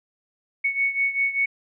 sine beating tone pair, 2217 / 2222.1 Hz, C#7 / C#7, 0 / +4 cents, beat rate 5.1 Hz, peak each -22 / -26 dBFS, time 0.64-1.46 s, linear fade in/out 10 ms, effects none

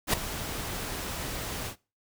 pink noise with ADSR envelope, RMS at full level -22 dBFS, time 0.07-1.76 s, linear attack 65 ms, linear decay 5 ms, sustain -13 dB, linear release 96 ms, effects noise-tail reverb RT60 0.3 s tail -21 dB re dry

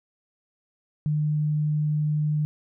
sine tone, 151 Hz, D3, 48 cents sharp, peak -21 dBFS, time 1.06-2.45 s, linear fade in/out 0 ms, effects none

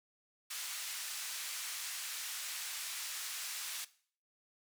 white band-pass noise, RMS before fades -42 dBFS, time 0.5-3.85 s, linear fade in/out 10 ms, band 1400 to 10000 Hz, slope 12 dB/octave, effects noise-tail reverb RT60 0.5 s tail -18 dB re dry

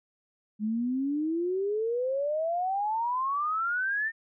sine exponential sweep, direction up, 207.7 to 1826 Hz, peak -26 dBFS, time 0.59-4.12 s, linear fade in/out 50 ms, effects none

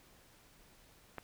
click, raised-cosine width 0.5 ms, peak -26 dBFS, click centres 1.183 s, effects pink hiss -63 dBFS RMS until 1.23 s

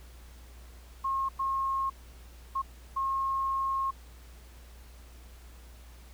sine tone bursts at uneven times, 1078 Hz, C#6, 49 cents flat, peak -27 dBFS, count 4, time 1.04-1.29 / 1.39-1.9 / 2.55-2.62 / 2.96-3.91 s, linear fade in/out 10 ms, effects added 60 Hz sine -48 dBFS peak until 6.13 s + pink hiss -57 dBFS RMS until 6.13 s

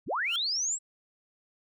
sine linear sweep, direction up, 51.91 to 7840 Hz, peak -27 dBFS, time 0.06-0.79 s, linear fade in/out 50 ms
sawtooth tone with exponential growth, 1386 Hz, F6, 14 cents flat, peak -30 dBFS, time 0.22-0.36 s, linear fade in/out 2 ms, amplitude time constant 30 ms
effects none

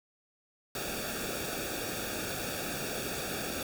pink noise with comb filter, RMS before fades -36 dBFS, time 0.75-3.63 s, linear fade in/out 2 ms, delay 0.98 ms, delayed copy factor -0.8, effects none

